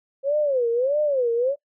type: tone with vibrato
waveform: sine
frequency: 529 Hz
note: C5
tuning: 19 cents sharp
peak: -18 dBFS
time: 0.23-1.56 s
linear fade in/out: 50 ms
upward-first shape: sine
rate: 1.6 Hz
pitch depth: 230 cents each way
effects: noise-tail reverb RT60 0.1 s tail -17 dB re dry